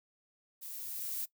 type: noise with level ramp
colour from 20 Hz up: violet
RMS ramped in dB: -45 to -36 dBFS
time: 0.61-1.26 s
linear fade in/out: 20 ms
effects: noise-tail reverb RT60 0.1 s tail -19 dB re dry